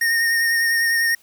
square tone with vibrato, 1844 Hz, A#6, 19 cents flat, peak -17 dBFS, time 0.01-1.15 s, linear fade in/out 5 ms, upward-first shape sine, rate 10 Hz, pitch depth 22 cents each way, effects white hiss -55 dBFS RMS until 1.22 s

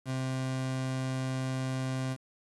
30% pulse tone, 130.81 Hz, C3, in tune, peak -28 dBFS, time 0.05-2.17 s, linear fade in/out 50 ms, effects resampled to 24000 Hz + 9-bit

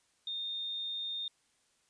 sine tone, 3652 Hz, A#7, 36 cents flat, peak -35 dBFS, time 0.27-1.28 s, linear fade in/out 2 ms, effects white hiss -72 dBFS RMS until 1.89 s + resampled to 22050 Hz

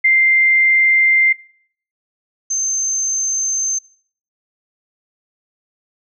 sine tone pair in turn, 2093 / 6272 Hz, C7 / G8, 0 / 0 cents, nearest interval octave + perfect fifth, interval 1900 cents, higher second, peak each -9 / -16 dBFS, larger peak first, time 0.04-1.33 / 2.5-3.79 s, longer neither, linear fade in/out 10 ms, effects noise-tail reverb RT60 0.6 s tail -24 dB re dry

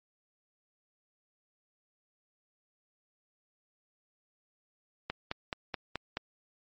click train, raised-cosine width 0.3 ms, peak -17 dBFS, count 6, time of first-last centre 5.1-6.171 s, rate 4.67 Hz, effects MP3 32 kbps

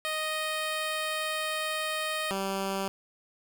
10% pulse tone pair in turn, 622.3 / 194.32 Hz, D#5 / G3, 0 / -15 cents, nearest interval octave + minor sixth, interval 2015 cents, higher first, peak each -21 dBFS, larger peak neither, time 0.05-2.31 / 2.31-2.88 s, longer first, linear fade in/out 0 ms, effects 9-bit

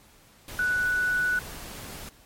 sine tone in noise, 1480 Hz, F#6, in tune, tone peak -22 dBFS, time 0.59-1.39 s, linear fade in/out 2 ms, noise pink, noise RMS -40 dBFS, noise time 0.48-2.09 s, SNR +15 dB, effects pink hiss -56 dBFS RMS until 2.25 s + MP3 64 kbps

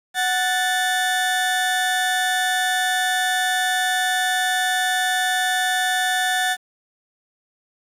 30% pulse tone pair together, 740 / 1760 Hz, F#5 / A6, 0 / 0 cents, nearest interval octave + minor third, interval 1500 cents, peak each -19 dBFS, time 0.14-6.57 s, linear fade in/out 50 ms, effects resampled to 32000 Hz + 8-bit

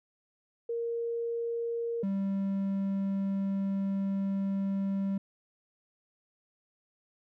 sine / triangle tone pair in turn, 466.3 / 195.69 Hz, A#4 / G3, +1 / -3 cents, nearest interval octave + minor third, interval 1504 cents, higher first, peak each -30 / -26 dBFS, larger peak second, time 0.69-2.03 / 2.03-5.18 s, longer second, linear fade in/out 5 ms, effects none

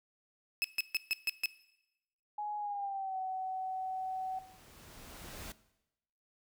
30% pulse tone bursts, 2593 Hz, E7, 29 cents flat, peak -26 dBFS, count 6, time 0.62-1.458 s, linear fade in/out 0 ms, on 23 ms, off 140 ms
sine tone with pitch glide, 836 to 753.4 Hz, G#5 to F#5, +11 to +31 cents, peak -35 dBFS, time 2.38-4.39 s, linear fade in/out 5 ms, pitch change -180 cents, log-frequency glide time 2.58-3.18 s
pink noise with exponential growth, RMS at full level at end -44 dBFS, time 3.08-5.52 s, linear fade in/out 2 ms, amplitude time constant 530 ms
effects noise-tail reverb RT60 0.9 s tail -18 dB re dry

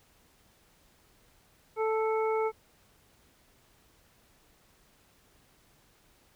harmonic tone, 440 Hz, A4, in tune, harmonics 1 / 2 / 3 / 5, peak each -27 / -33 / -37 / -41 dBFS, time 1.76-2.52 s, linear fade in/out 50 ms, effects pink hiss -64 dBFS RMS until 6.35 s

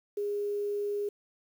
sine tone with quantisation, 410 Hz, G#4, 22 cents flat, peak -29 dBFS, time 0.17-1.09 s, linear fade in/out 5 ms, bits 9, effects none

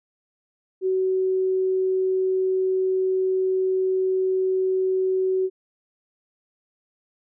sine tone, 375.9 Hz, F#4, 27 cents sharp, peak -19 dBFS, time 0.81-5.5 s, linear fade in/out 50 ms, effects none

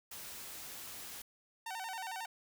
white noise, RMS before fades -47 dBFS, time 0.11-1.22 s, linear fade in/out 5 ms
sawtooth tone with vibrato, 830.6 Hz, G#5, in tune, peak -36 dBFS, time 1.66-2.26 s, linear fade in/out 5 ms, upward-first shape square, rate 11 Hz, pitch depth 160 cents each way
effects none

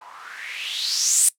violet noise with low-pass filter sweep, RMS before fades -24 dBFS, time 0.01-1.29 s, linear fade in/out 5 ms, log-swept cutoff 880 to 9300 Hz, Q 5.5, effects noise-tail reverb RT60 0.1 s tail -19 dB re dry

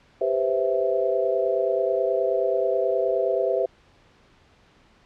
sine chord, C major seventh, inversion second, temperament equal with one note detuned, 394.5 / 493.9 / 523.3 / 659.3 Hz, G4 / B4 / C5 / E5, +11 / 0 / 0 / 0 cents, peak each -26 / -27 / -25 / -25 dBFS, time 0.21-3.66 s, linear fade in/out 5 ms, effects pink hiss -57 dBFS RMS until 5.05 s + low-pass 4000 Hz 12 dB/octave

